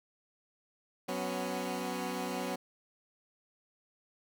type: chord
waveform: 15% pulse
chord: F# suspended fourth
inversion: none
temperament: equal with one note detuned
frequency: 185 / 248.7 / 277.2 Hz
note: F#3 / B3 / C#4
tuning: 0 / +12 / 0 cents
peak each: -32 / -31 / -34 dBFS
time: 1.08-2.56 s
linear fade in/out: 10 ms
effects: none